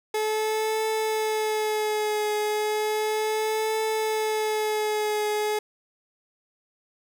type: tone with vibrato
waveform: 30% pulse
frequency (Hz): 429.9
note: A4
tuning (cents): -40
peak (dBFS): -21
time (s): 0.14-5.59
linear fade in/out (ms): 5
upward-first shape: triangle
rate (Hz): 0.34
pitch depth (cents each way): 36
effects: none